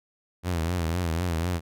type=tone with vibrato; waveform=sawtooth; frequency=85.2 Hz; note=F2; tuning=42 cents flat; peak=-21 dBFS; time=0.43-1.61 s; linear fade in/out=50 ms; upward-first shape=triangle; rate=4 Hz; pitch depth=130 cents each way; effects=none